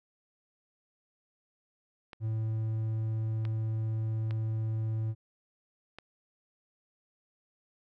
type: clicks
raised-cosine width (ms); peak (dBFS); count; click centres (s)
0.3; -28; 4; 2.132 / 3.452 / 4.309 / 5.986
type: tone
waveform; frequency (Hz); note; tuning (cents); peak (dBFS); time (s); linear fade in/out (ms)
triangle; 110.5; A2; +8; -27; 2.2-5.15; 50
effects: none